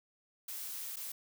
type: noise with dropouts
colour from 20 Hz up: blue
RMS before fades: -42 dBFS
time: 0.48-1.12 s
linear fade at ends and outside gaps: 5 ms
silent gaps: 0.96-0.967 s
effects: none

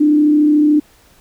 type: tone with frequency modulation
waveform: sine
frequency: 299.1 Hz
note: D4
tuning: 32 cents sharp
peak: -8 dBFS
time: 0-0.8 s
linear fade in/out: 10 ms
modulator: 33.6 Hz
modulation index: 0.3
effects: pink hiss -50 dBFS RMS until 1.2 s

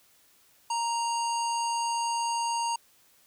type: harmonic tone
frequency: 932.3 Hz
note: A#5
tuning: in tune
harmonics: 1 / 3 / 5 / 7 / 9 / 10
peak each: -27 / -38 / -39 / -39 / -42 / -47 dBFS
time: 0.7-2.76 s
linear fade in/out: 5 ms
effects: white hiss -62 dBFS RMS until 3.26 s

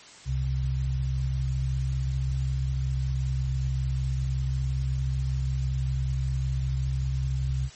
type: tone pair together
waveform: sine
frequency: 65.5 / 130.79 Hz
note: C2 / C3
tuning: +2 / 0 cents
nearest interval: octave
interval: 1198 cents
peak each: -27 dBFS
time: 0.25-7.7 s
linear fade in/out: 50 ms
effects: white hiss -48 dBFS RMS until 7.75 s + MP3 32 kbps

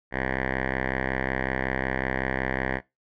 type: tone with low-pass filter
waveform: 5% pulse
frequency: 65.41 Hz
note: C2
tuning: in tune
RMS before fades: -28 dBFS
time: 0.11-2.81 s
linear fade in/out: 50 ms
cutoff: 1800 Hz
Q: 4.2
effects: noise-tail reverb RT60 0.2 s tail -20 dB re dry

